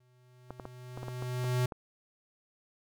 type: tone with exponential growth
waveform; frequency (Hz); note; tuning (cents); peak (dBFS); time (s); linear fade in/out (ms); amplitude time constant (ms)
square; 125.1; B2; +23; -26; 0-1.66; 5; 360
type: clicks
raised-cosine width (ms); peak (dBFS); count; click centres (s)
1; -26; 9; 0.506 / 0.598 / 0.654 / 0.975 / 1.031 / 1.083 / 1.224 / 1.443 / 1.722
effects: none